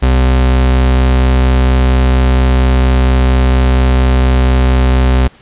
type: tone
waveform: 40% pulse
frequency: 64.3 Hz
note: C2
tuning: 30 cents flat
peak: -6 dBFS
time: 0.02-5.28 s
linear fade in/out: 10 ms
effects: pink hiss -43 dBFS RMS until 5.41 s + resampled to 8000 Hz